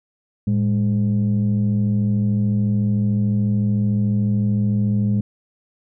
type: tone pair together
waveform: sine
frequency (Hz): 110.63 / 204.3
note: A2 / G#3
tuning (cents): +10 / -28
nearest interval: major seventh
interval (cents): 1062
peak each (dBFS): -17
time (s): 0.47-5.21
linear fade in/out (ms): 5
effects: tanh soft clip ceiling -12 dBFS

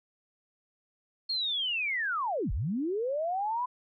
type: linear two-way sweep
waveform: sine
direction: down then up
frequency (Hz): 4331 to 34.35 to 1014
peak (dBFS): -28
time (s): 1.29-3.66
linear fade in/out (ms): 10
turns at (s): 2.52
effects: none

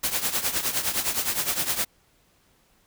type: noise with tremolo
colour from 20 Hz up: white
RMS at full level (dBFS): -23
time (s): 0.03-1.85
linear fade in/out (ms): 10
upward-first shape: triangle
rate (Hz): 9.7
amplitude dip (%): 80
effects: pink hiss -63 dBFS RMS until 2.86 s

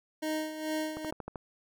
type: tone with tremolo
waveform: 25% pulse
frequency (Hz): 311.1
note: D#4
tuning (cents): 0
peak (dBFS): -26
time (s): 0.22-1.11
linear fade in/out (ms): 10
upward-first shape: sine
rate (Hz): 2.3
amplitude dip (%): 65
type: click train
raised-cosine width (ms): 1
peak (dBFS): -24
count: 6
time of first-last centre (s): 0.97-1.358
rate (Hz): 12.9
effects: none

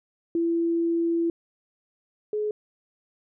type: tone pair in turn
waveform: sine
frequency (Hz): 335.7 / 423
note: E4 / G#4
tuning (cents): +32 / +32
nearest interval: major third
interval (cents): 400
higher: second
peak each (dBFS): -21 / -24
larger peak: first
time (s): 0.35-1.3 / 2.33-2.51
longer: first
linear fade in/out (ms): 2
effects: none

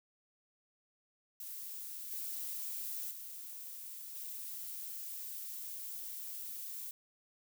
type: noise with level steps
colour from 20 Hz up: violet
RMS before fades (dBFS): -45 / -41 / -47 / -44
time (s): 1.4-6.91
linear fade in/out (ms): 2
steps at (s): 2.11 / 3.11 / 4.15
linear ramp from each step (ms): 2
effects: none

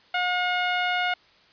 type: tone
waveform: 15% pulse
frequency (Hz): 720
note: F#5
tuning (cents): -47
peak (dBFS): -16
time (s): 0.14-1.14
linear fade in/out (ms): 5
effects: white hiss -57 dBFS RMS until 1.52 s + resampled to 11025 Hz

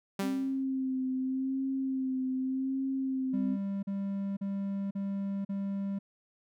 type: tone with exponential decay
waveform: sawtooth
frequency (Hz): 196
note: G3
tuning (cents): 0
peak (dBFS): -25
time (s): 0.19-0.64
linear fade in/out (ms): 5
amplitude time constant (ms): 96
type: tone with vibrato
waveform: sine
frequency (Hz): 263.4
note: C4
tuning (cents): +12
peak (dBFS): -29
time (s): 0.21-3.58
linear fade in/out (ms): 50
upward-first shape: sine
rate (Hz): 0.85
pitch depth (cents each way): 28
type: tone bursts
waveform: triangle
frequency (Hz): 197.5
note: G3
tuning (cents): +13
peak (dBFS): -29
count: 5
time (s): 3.33-5.99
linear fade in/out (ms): 10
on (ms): 500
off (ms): 40
effects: none

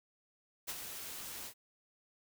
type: noise with ADSR envelope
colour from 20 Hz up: white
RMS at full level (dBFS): -38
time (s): 0.67-1.54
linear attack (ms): 23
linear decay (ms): 39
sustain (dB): -7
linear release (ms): 76
effects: none

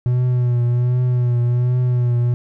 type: tone with vibrato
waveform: triangle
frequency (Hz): 122.8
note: B2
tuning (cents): -9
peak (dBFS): -12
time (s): 0.06-2.34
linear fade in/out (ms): 0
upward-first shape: triangle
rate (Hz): 1.3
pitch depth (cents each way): 42
effects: none

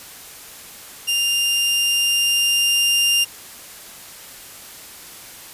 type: tone with level ramp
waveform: sawtooth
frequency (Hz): 2800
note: F7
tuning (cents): +4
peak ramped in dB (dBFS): -14 to -11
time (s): 1.07-3.25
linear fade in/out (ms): 20
effects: white hiss -39 dBFS RMS until 5.53 s + resampled to 32000 Hz

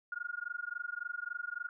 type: tone with amplitude modulation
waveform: sine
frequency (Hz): 1427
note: F6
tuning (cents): +37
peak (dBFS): -33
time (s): 0.12-1.69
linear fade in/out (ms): 2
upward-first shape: sine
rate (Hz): 23.6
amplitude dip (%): 100
effects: none

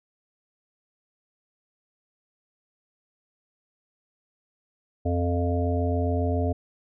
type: harmonic tone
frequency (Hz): 87.31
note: F2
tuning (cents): 0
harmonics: 1 / 3 / 5 / 7 / 8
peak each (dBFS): -24 / -29 / -31 / -32 / -33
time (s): 5.05-6.53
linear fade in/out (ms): 10
effects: none

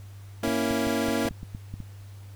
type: chord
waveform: 25% pulse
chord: A# diminished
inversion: none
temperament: equal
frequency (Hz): 233.1 / 277.2 / 329.6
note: A#3 / C#4 / E4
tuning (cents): 0 / 0 / 0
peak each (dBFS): -24 / -25 / -26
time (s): 0.43-1.29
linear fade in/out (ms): 5
type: clicks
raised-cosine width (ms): 5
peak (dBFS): -24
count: 10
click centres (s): 0.479 / 0.71 / 0.87 / 1.085 / 1.256 / 1.31 / 1.431 / 1.549 / 1.74 / 1.803
effects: added 99 Hz sine -41 dBFS peak until 2.35 s + pink hiss -56 dBFS RMS until 2.35 s

